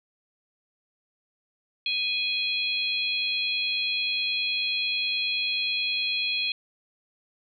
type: harmonic tone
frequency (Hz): 830.6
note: G#5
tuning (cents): 0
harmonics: 3 / 4 / 5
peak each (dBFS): -28 / -29 / -30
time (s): 1.86-6.52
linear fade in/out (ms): 2
effects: none